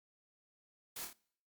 white noise with echo, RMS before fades -44 dBFS, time 0.96-1.05 s, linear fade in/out 5 ms, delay 27 ms, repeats 3, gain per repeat -4 dB, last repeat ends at 1.131 s, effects noise-tail reverb RT60 0.6 s tail -24 dB re dry + MP3 96 kbps

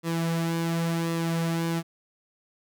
sawtooth tone with flanger, 166.3 Hz, E3, 16 cents sharp, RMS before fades -27 dBFS, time 0.03-1.83 s, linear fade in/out 50 ms, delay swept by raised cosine 1.3 to 4.5 ms, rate 0.92 Hz, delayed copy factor -0.55, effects none

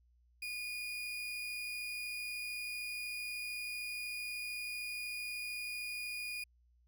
35% pulse tone with amplitude modulation, 2448 Hz, D#7, 29 cents flat, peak -36 dBFS, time 0.42-6.44 s, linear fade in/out 5 ms, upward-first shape sine, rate 113 Hz, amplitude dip 25%, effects added 60 Hz sine -66 dBFS peak until 6.87 s

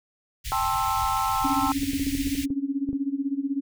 pink band-stop noise, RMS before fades -34 dBFS, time 0.44-2.46 s, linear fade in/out 20 ms, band 130 to 1900 Hz, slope 48 dB/octave
sine chord, A minor seventh, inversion third, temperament just, 792 / 880 / 1056 / 1320 Hz, G5 / A5 / C6 / E6, +18 / 0 / +16 / +2 cents, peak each -28 dBFS, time 0.52-1.72 s, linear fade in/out 0 ms
sine tone with tremolo, 277.2 Hz, C#4, in tune, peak -21 dBFS, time 1.44-3.61 s, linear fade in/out 10 ms, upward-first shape sine, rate 16 Hz, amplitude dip 85%
clicks, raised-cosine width 3 ms, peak -23 dBFS, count 10, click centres 1.833 / 1.934 / 1.997 / 2.068 / 2.151 / 2.272 / 2.352 / 2.504 / 2.89 / 2.93 s
effects none

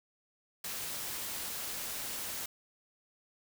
white noise, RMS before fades -39 dBFS, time 0.64-2.46 s, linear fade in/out 5 ms, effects none

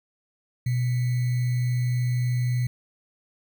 sine tone with sample-and-hold, 123.47 Hz, B2, in tune, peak -21 dBFS, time 0.66-2.67 s, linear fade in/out 5 ms, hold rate 2100 Hz, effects none

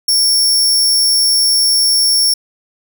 sawtooth tone, 5470 Hz, F8, 37 cents flat, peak -7 dBFS, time 0.08-2.34 s, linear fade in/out 5 ms, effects none

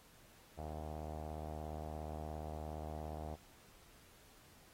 sawtooth tone with low-pass filter, 77.1 Hz, D#2, 15 cents flat, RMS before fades -45 dBFS, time 0.57-3.36 s, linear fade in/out 20 ms, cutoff 720 Hz, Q 4.6, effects pink hiss -64 dBFS RMS until 4.73 s + AAC 48 kbps

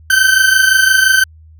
40% pulse tone pair together, 1528 / 1553.8 Hz, G6 / G6, -45 / -16 cents, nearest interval unison, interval 29 cents, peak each -10 dBFS, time 0.1-1.24 s, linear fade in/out 5 ms, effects added 79 Hz sine -38 dBFS peak until 1.59 s

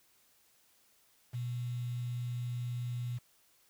sine tone with quantisation, 121.9 Hz, B2, 22 cents flat, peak -34 dBFS, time 1.33-3.19 s, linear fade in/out 20 ms, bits 9, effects white hiss -68 dBFS RMS until 3.69 s

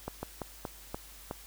slowing click train, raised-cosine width 1 ms, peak -21 dBFS, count 6, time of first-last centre 0.08-1.311 s, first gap 150 ms, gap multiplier 1.25, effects added 50 Hz sine -54 dBFS peak until 1.46 s + white hiss -52 dBFS RMS until 1.46 s

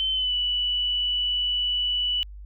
sine tone with pitch glide, 3076 to 2961 Hz, G7 to F#7, -33 to +1 cents, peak -22 dBFS, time 0-2.23 s, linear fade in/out 0 ms, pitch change -66 cents, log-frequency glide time 0.12-0.34 s, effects added 50 Hz sine -38 dBFS peak until 2.45 s

